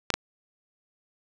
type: clicks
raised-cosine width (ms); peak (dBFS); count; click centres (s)
0.2; -5; 2; 0.103 / 0.14
effects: none